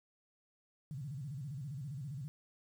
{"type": "tone with vibrato", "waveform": "sine", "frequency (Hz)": 138.59, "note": "C#3", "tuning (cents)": 0, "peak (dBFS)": -40, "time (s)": [0.91, 2.28], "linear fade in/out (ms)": 0, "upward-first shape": "square", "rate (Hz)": 15, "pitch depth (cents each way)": 170, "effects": ["11-bit"]}